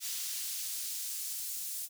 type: noise with high-pass filter sweep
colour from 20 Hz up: pink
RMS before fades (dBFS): -38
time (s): 0-1.89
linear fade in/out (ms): 50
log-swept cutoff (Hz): 4300 to 7600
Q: 0.76
effects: none